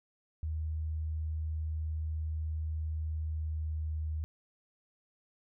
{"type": "tone with pitch glide", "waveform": "sine", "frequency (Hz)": [78.4, 77.86], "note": ["D#2", "D#2"], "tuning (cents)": [14, 2], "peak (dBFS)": -32, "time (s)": [0.43, 4.24], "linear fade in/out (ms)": 0, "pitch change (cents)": -12, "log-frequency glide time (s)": [3.13, 3.92], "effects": []}